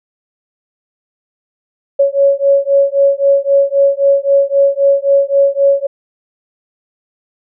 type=beating tone pair; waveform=sine; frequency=554.4 / 558.2 Hz; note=C#5 / C#5; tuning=0 / +12 cents; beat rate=3.8 Hz; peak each=-11 dBFS; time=1.99-5.87 s; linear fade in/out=10 ms; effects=none